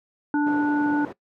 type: harmonic tone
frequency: 293.7 Hz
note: D4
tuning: in tune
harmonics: 1 / 3 / 5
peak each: -19 / -28 / -30 dBFS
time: 0.34-1.05 s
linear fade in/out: 2 ms
type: band-pass noise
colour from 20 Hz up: white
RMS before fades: -37 dBFS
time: 0.46-1.13 s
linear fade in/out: 10 ms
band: 160 to 520 Hz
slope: 12 dB/octave
effects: noise-tail reverb RT60 0.1 s tail -19 dB re dry